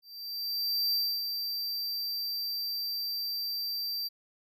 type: tone with ADSR envelope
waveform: square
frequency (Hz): 4688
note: D8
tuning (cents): -4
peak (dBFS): -26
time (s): 0.02-4.09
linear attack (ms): 910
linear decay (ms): 280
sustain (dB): -6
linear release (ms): 22
effects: none